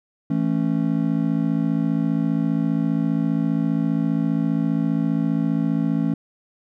triangle chord, A major, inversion second, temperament just, 165 / 220 / 275 Hz, E3 / A3 / C#4, +2 / 0 / -14 cents, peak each -21 dBFS, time 0.3-6.14 s, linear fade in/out 5 ms, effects none

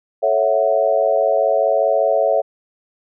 sine chord, F# minor seventh, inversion first, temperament equal, 440 / 554.4 / 659.3 / 740 Hz, A4 / C#5 / E5 / F#5, 0 / 0 / 0 / 0 cents, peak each -22 / -17 / -17 / -22 dBFS, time 0.22-2.42 s, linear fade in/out 20 ms, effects none

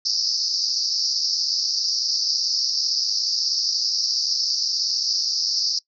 white band-pass noise, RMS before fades -23 dBFS, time 0.05-5.79 s, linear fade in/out 5 ms, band 4600 to 5500 Hz, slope 96 dB/octave, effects noise-tail reverb RT60 0.1 s tail -23 dB re dry

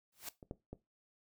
white noise with exponential growth, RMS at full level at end -40 dBFS, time 0.12-0.29 s, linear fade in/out 5 ms, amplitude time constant 35 ms
clicks, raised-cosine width 2 ms, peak -38 / -28 / -31 dBFS, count 3, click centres 0.428 / 0.511 / 0.73 s
effects noise-tail reverb RT60 0.2 s tail -17 dB re dry

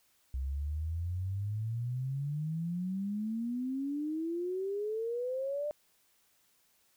sine exponential sweep, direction up, 64.3 to 602 Hz, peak -32 dBFS, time 0.34-5.71 s, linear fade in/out 0 ms, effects white hiss -70 dBFS RMS until 6.96 s

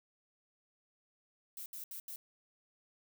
violet noise bursts at uneven times, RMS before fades -45 dBFS, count 4, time 1.57-1.66 / 1.73-1.84 / 1.91-2 / 2.08-2.16 s, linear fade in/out 2 ms, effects none

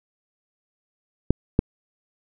clicks, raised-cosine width 3 ms, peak -3 dBFS, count 2, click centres 1.306 / 1.591 s, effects none

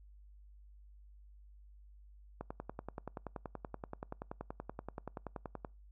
click train, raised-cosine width 1 ms, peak -27 dBFS, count 35, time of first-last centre 2.41-5.648 s, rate 10.5 Hz, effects noise-tail reverb RT60 0.3 s tail -26 dB re dry + added 50 Hz sine -55 dBFS peak until 5.91 s

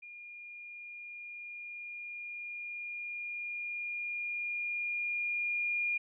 sine tone with level ramp, 2419 Hz, D#7, 49 cents flat, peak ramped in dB -46 to -29 dBFS, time 0.02-5.98 s, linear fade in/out 10 ms, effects none

